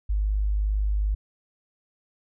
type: tone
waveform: sine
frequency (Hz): 51.2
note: G#1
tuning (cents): -24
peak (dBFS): -21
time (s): 0.09-1.15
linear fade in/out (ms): 10
effects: none